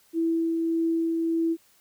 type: tone with tremolo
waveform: sine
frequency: 329.6 Hz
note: E4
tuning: in tune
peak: -21 dBFS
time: 0.13-1.57 s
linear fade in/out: 50 ms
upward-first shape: triangle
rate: 1.7 Hz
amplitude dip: 25%
effects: white hiss -61 dBFS RMS until 1.8 s